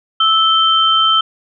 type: tone pair together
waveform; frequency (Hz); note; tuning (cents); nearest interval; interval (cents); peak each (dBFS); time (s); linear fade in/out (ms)
sine; 1312 / 3111; E6 / G7; -9 / -14; octave + minor third; 1495; -12; 0.2-1.21; 5
effects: none